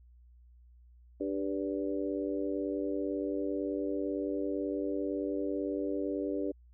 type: harmonic tone with a mistuned harmonic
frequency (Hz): 98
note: G2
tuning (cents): 0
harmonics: 3 / 4 / 5 / 6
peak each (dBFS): -34 / -36 / -38 / -40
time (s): 1.2-6.52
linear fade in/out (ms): 10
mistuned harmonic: 6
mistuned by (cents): -22
effects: added 60 Hz sine -55 dBFS peak until 6.73 s